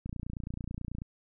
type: click train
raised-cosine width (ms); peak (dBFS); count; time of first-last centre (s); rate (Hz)
5; -25; 29; 0.06-1.019; 29.2
effects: none